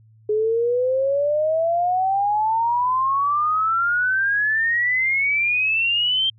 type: exponential sweep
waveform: sine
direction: up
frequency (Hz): 420 to 3178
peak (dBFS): -17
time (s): 0.29-6.3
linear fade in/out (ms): 5
effects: added 110 Hz sine -49 dBFS peak until 6.38 s